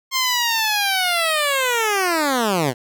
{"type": "linear sweep", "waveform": "10% pulse", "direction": "down", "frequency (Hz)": [1066, 115.9], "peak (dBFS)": -9, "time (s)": [0.11, 2.74], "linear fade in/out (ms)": 50, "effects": []}